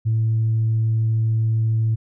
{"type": "tone", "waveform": "sine", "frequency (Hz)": 111.6, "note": "A2", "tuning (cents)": 25, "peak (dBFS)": -15, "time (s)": [0.05, 1.96], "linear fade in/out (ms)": 20, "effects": ["tanh soft clip ceiling -13 dBFS"]}